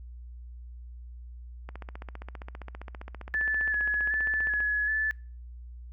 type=click train; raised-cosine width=0.5 ms; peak=-26 dBFS; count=45; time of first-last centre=1.69-4.604 s; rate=15.1 Hz
type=tone with vibrato; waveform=sine; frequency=1718 Hz; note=A6; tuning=42 cents flat; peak=-25 dBFS; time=3.34-5.11 s; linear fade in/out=0 ms; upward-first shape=square; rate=1.3 Hz; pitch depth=24 cents each way
effects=noise-tail reverb RT60 0.4 s tail -26 dB re dry + added 60 Hz sine -41 dBFS peak until 5.92 s